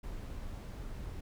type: noise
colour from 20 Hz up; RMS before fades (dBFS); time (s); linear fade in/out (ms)
brown; -42; 0.03-1.21; 10
effects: none